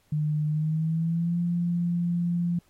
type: tone with pitch glide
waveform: sine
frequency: 151.5 to 173.03 Hz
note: D#3 to F3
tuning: -46 to -16 cents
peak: -23 dBFS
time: 0.12-2.59 s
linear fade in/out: 5 ms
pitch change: +230 cents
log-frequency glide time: 0.48-1.38 s
effects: pink hiss -66 dBFS RMS until 2.69 s + AAC 48 kbps